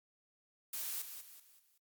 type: noise with echo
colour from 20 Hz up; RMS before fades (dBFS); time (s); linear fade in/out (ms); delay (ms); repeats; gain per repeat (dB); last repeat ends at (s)
blue; -40; 0.73-1.02; 5; 190; 4; -8; 1.78
effects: Opus 48 kbps